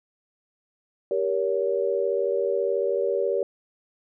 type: chord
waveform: sine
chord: G diminished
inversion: none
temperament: just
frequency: 392 / 470.4 / 564.5 Hz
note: G4 / Bb4 / Db5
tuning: 0 / +16 / +31 cents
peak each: -26 dBFS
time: 1.11-3.43 s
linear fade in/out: 2 ms
effects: none